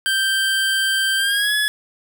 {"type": "tone with pitch glide", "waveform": "25% pulse", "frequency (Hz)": [1568, 1700.1], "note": ["G6", "G#6"], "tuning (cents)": [0, 40], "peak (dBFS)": -13, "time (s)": [0.06, 1.68], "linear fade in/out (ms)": 0, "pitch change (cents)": 140, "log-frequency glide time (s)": [1.17, 1.55], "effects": []}